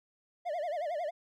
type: tone with vibrato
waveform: triangle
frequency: 645 Hz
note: E5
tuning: 38 cents flat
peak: -30 dBFS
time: 0.45-1.11 s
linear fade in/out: 20 ms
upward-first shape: sine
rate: 11 Hz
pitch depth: 190 cents each way
effects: none